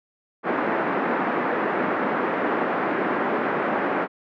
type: band-pass noise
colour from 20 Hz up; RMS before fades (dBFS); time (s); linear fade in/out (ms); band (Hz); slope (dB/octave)
pink; -24; 0.43-4.08; 50; 230 to 1800; 24
effects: none